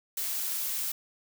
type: noise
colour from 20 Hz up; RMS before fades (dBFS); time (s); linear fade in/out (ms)
blue; -32; 0.17-0.92; 5
effects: none